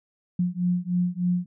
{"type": "beating tone pair", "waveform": "sine", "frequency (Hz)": [176.5, 179.8], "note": ["F3", "F#3"], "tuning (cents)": [19, -49], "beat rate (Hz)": 3.3, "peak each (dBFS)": -25, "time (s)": [0.39, 1.46], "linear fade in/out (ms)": 5, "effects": []}